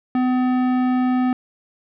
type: tone with tanh clipping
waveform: sine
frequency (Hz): 253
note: B3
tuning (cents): +42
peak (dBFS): -18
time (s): 0.15-1.33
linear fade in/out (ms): 2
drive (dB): 15
effects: none